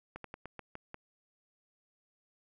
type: slowing click train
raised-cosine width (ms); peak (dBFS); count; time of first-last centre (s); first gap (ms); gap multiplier
0.5; -28; 7; 0.16-0.944; 83; 1.18
effects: none